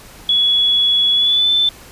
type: tone with pitch glide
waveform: sine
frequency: 3380 to 3528 Hz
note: G#7 to A7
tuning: +30 to +4 cents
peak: -11 dBFS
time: 0.29-1.69 s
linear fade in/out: 2 ms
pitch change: +74 cents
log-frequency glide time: 1.14-1.5 s
effects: pink hiss -40 dBFS RMS until 1.91 s + resampled to 32000 Hz